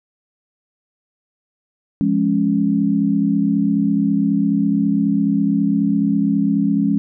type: chord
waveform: sine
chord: Db major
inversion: first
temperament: just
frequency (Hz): 173.24 / 207.9 / 277.2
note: F3 / Ab3 / Db4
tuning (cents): -14 / +2 / 0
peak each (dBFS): -21 / -17 / -18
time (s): 2.01-6.98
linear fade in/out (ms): 0
effects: none